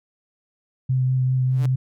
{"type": "tone with vibrato", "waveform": "sine", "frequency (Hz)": 129, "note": "C3", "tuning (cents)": -24, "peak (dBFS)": -17, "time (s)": [0.89, 1.76], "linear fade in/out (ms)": 10, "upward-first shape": "triangle", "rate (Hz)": 5, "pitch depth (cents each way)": 16}
{"type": "tone with exponential growth", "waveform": "sawtooth", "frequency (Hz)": 146.83, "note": "D3", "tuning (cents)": 0, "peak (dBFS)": -24, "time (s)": [1.44, 1.66], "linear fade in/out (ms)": 5, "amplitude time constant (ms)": 46}
{"effects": []}